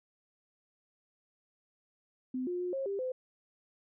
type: tone with pitch steps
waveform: sine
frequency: 255.9 / 356.2 / 358.9 / 539 / 396.7 / 512 Hz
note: C4 / F4 / F4 / C#5 / G4 / C5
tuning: -38 / +34 / +47 / -49 / +21 / -38 cents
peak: -32 dBFS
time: 2.34-3.12 s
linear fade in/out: 5 ms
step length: 130 ms
effects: none